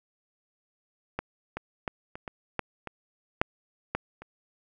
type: clicks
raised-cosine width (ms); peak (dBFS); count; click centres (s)
0.5; -15 / -18 / -15 / -24 / -21 / -12 / -21 / -6 / -12 / -28; 10; 1.19 / 1.57 / 1.878 / 2.155 / 2.278 / 2.593 / 2.873 / 3.415 / 3.95 / 4.22
effects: none